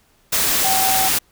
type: tone in noise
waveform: sine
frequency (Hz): 765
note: G5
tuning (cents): -42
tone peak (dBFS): -19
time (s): 0.64-1.09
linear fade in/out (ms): 10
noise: white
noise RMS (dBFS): -18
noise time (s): 0.32-1.19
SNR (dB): -4
effects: pink hiss -58 dBFS RMS until 1.31 s